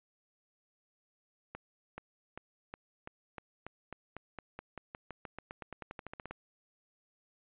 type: accelerating click train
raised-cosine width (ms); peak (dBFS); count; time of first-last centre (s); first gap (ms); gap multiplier
0.5; -27; 27; 1.55-6.31; 430; 0.92
effects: resampled to 8000 Hz